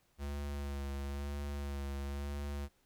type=tone with vibrato; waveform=square; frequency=70.6 Hz; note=C#2; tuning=32 cents sharp; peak=-38 dBFS; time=0.18-2.69 s; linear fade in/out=50 ms; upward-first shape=sine; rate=1 Hz; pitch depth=27 cents each way; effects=pink hiss -73 dBFS RMS until 2.85 s